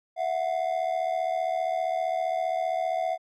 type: ring-modulated tone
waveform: triangle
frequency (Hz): 698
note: F5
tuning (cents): -1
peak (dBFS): -20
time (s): 0.16-3.18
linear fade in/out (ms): 50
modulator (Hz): 37.6
effects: none